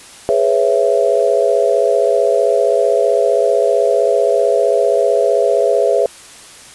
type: chord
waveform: sine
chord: C# minor seventh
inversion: second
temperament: just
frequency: 415.8 / 498.9 / 554.4 / 665.2 Hz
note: G#4 / B4 / C#5 / E5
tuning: +2 / +17 / 0 / +16 cents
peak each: -16 dBFS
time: 0.29-6.06 s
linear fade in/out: 0 ms
effects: white hiss -38 dBFS RMS until 6.74 s + resampled to 24000 Hz